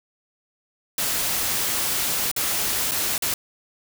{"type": "noise with dropouts", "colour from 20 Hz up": "white", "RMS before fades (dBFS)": -24, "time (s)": [0.98, 3.34], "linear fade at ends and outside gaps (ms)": 2, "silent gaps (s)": [[2.315, 2.363], [2.912, 2.917], [3.18, 3.222]], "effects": []}